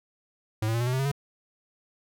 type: tone with pitch steps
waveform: square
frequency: 108.6 / 112.75 / 117.07 / 121.55 / 126.2 / 131.03 / 136.04 / 141.24 Hz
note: A2 / A2 / A#2 / B2 / B2 / C3 / C#3 / C#3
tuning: -22 / +43 / +8 / -27 / +38 / +3 / -32 / +33 cents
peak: -25 dBFS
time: 0.62-1.116 s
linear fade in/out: 5 ms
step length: 62 ms
effects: none